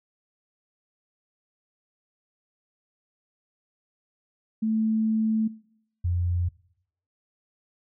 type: tone pair in turn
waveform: sine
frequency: 219.9 / 87.75 Hz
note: A3 / F2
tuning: -1 / +9 cents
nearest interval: octave + major third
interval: 1590 cents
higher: first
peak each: -22 dBFS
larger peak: neither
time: 4.62-5.48 / 6.04-6.49 s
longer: first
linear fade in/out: 10 ms
effects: noise-tail reverb RT60 0.7 s tail -21 dB re dry